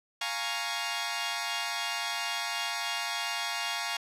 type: chord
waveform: 10% pulse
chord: Bb minor seventh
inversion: second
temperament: equal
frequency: 698.5 / 830.6 / 932.3 / 1108.7 Hz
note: F5 / Ab5 / Bb5 / Db6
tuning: 0 / 0 / 0 / 0 cents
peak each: -28 dBFS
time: 0.21-3.97 s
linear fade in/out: 5 ms
effects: low-pass 10000 Hz 12 dB/octave